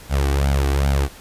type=tone with flanger; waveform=sawtooth; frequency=69.3 Hz; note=C#2; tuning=in tune; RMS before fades=-18 dBFS; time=0.09-1.09 s; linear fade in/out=50 ms; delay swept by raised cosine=1.3 to 2.7 ms; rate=2.5 Hz; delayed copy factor=+0.7; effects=pink hiss -42 dBFS RMS until 1.2 s + resampled to 32000 Hz